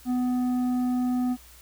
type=tone with tanh clipping; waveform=sine; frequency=249.5 Hz; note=B3; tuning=18 cents sharp; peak=-24 dBFS; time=0.05-1.37 s; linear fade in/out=50 ms; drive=8 dB; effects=added 60 Hz sine -52 dBFS peak until 1.61 s + white hiss -52 dBFS RMS until 1.61 s

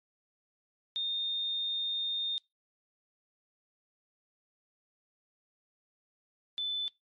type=tone pair in turn; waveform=sine; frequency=3652 / 3510 Hz; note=A#7 / A7; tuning=-36 / -5 cents; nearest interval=minor second; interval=69 cents; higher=first; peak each=-30 / -31 dBFS; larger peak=first; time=0.96-2.38 / 6.58-6.88 s; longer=first; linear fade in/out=0 ms; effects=noise-tail reverb RT60 0.2 s tail -23 dB re dry + MP3 48 kbps

